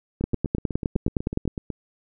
two click trains, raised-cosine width 3 ms, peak -16 / -9 dBFS, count 13 / 13, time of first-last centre 0.21-1.703 / 0.24-1.477 s, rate 8.04 / 9.7 Hz, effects none

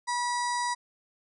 harmonic tone, 972 Hz, B5, 28 cents flat, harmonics 1 / 2 / 4 / 5 / 6 / 7 / 8 / 9 / 10, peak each -28 / -35 / -43 / -39 / -43 / -48 / -45 / -42 / -52 dBFS, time 0.07-0.75 s, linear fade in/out 20 ms, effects none

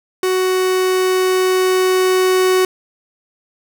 45% pulse tone with level ramp, 371.8 Hz, F#4, 8 cents sharp, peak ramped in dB -14 to -11 dBFS, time 0.23-2.65 s, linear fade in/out 2 ms, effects none

